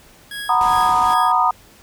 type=tone with tremolo; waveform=25% pulse; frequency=1657 Hz; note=G#6; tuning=4 cents flat; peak=-22 dBFS; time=0.31-1.32 s; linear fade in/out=2 ms; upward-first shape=sine; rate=2.6 Hz; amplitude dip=85%
type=chord; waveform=sine; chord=B major seventh; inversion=second; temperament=just; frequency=740.8 / 926 / 987.8 / 1234.7 Hz; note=F#5 / A#5 / B5 / D#6; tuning=+2 / -12 / 0 / -14 cents; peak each=-20 / -18 / -20 / -17 dBFS; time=0.49-1.51 s; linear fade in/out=5 ms
type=low-pass noise; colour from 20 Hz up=pink; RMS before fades=-33 dBFS; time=0.61-1.14 s; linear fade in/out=0 ms; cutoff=12000 Hz; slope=96 dB/octave
effects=pink hiss -48 dBFS RMS until 1.82 s